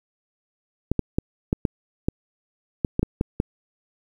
clicks, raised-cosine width 3 ms, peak -7 dBFS, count 11, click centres 0.916 / 0.993 / 1.185 / 1.529 / 1.652 / 2.085 / 2.848 / 2.994 / 3.03 / 3.211 / 3.401 s, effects 8-bit

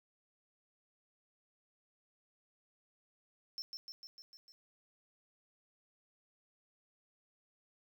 triangle tone with echo, 5360 Hz, E8, 28 cents sharp, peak -38 dBFS, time 3.58-3.62 s, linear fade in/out 0 ms, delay 150 ms, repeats 6, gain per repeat -3 dB, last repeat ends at 4.52 s, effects 12-bit

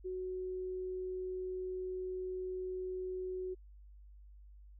sine tone, 370 Hz, F#4, in tune, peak -37 dBFS, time 0.04-3.55 s, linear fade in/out 20 ms, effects added 50 Hz sine -53 dBFS peak until 4.79 s

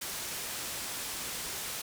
white low-pass noise, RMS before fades -38 dBFS, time 0.01-1.82 s, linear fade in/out 10 ms, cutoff 12000 Hz, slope 12 dB/octave, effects none

